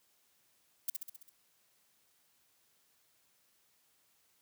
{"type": "noise with echo", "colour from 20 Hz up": "violet", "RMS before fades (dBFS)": -33, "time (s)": [0.88, 0.9], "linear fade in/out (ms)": 5, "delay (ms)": 66, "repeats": 6, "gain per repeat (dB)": -4, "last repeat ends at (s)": 1.296, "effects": ["white hiss -72 dBFS RMS until 4.41 s", "high-pass 60 Hz 12 dB/octave"]}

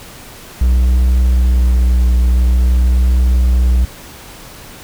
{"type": "tone with vibrato", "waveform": "triangle", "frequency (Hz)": 61.74, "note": "B1", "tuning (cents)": 0, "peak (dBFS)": -6, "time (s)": [0.61, 3.85], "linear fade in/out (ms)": 5, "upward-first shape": "triangle", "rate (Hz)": 0.49, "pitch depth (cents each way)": 22, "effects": ["pink hiss -35 dBFS RMS until 4.83 s"]}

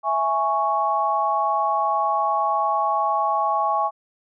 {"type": "chord", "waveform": "sine", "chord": "C# minor", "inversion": "first", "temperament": "equal", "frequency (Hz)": [659.3, 830.6, 1108.7], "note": ["E5", "G#5", "C#6"], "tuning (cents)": [0, 0, 0], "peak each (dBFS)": [-26, -22, -22], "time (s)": [0.03, 3.91], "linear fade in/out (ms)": 50, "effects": []}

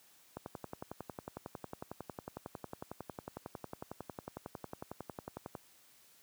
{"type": "click train", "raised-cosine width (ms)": 1, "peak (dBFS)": -27, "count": 58, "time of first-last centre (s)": [0.37, 5.552], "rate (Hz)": 11, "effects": ["white hiss -64 dBFS RMS until 6.22 s", "high-pass 80 Hz 12 dB/octave"]}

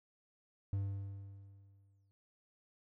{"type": "tone with exponential decay", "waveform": "triangle", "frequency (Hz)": 98.7, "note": "G2", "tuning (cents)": 12, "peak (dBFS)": -30, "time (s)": [0.73, 2.11], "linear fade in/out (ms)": 0, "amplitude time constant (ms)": 300, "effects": []}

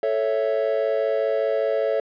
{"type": "chord", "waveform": "triangle", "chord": "A major", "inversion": "none", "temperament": "equal", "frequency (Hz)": [440, 554.4, 659.3], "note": ["A4", "C#5", "E5"], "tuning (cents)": [0, 0, 0], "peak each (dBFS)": [-22, -21, -23], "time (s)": [0.03, 2], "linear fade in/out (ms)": 2, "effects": ["tanh soft clip ceiling -9 dBFS", "resampled to 11025 Hz"]}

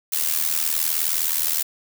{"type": "noise with amplitude modulation", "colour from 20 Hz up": "blue", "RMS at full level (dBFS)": -19, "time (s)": [0.12, 1.63], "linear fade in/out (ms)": 10, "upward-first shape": "sine", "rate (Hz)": 79.4, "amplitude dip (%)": 80, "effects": []}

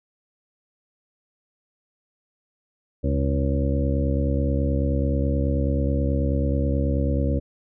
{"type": "harmonic tone with a mistuned harmonic", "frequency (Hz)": 69.3, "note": "C#2", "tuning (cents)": 0, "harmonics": [1, 2, 3, 4, 5, 7, 8], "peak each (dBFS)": [-22, -27, -30, -28, -34, -32, -31], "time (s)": [3.03, 7.4], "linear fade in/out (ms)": 20, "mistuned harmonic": 1, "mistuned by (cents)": 110, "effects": []}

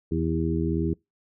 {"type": "harmonic tone with a mistuned harmonic", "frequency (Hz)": 81.9, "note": "E2", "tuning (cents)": -11, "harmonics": [1, 2, 3, 4, 5], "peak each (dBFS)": [-29, -28, -31, -28, -32], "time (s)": [0.11, 0.94], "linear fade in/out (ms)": 10, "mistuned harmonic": 5, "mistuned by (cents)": -26, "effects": ["noise-tail reverb RT60 0.2 s tail -25 dB re dry"]}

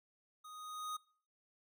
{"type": "tone with level ramp", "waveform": "square", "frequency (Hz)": 1244.5, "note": "D#6", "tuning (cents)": 0, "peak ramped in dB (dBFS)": [-52, -39], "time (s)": [0.44, 0.97], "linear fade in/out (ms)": 10, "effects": ["noise-tail reverb RT60 0.5 s tail -23 dB re dry"]}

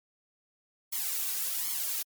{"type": "noise with flanger", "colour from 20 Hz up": "blue", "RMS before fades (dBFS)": -32, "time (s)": [0.92, 2.03], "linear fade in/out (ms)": 10, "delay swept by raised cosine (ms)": [0.92, 2.62], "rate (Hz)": 1.3, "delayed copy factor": 0.85, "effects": ["MP3 96 kbps"]}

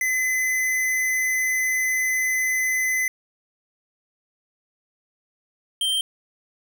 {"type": "tone pair in turn", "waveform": "square", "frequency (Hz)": [2028, 3146], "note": ["B6", "G7"], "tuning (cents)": [45, 6], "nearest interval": "minor sixth", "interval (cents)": 761, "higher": "second", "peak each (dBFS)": -21, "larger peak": "neither", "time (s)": [[0.01, 3.08], [5.81, 6.01]], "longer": "first", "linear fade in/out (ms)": 2, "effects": ["9-bit"]}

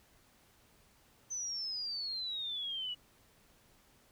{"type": "exponential sweep", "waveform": "sine", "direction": "down", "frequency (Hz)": [6160, 2900], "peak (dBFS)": -36, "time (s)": [1.3, 2.95], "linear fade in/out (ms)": 20, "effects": ["pink hiss -66 dBFS RMS until 4.11 s"]}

